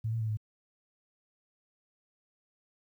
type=tone with pitch steps; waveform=sine; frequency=111.1 / 114 / 110.1 / 107.5 Hz; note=A2 / A#2 / A2 / A2; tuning=+17 / -38 / +2 / -40 cents; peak=-29 dBFS; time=0.04-0.372 s; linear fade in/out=10 ms; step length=83 ms; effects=11-bit